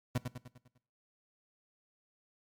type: tone with echo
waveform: 30% pulse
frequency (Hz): 124.1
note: B2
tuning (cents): +9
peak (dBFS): -26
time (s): 0.15-0.18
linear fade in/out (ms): 5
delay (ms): 100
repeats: 6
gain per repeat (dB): -6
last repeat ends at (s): 0.78
effects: noise-tail reverb RT60 0.5 s tail -19 dB re dry + MP3 96 kbps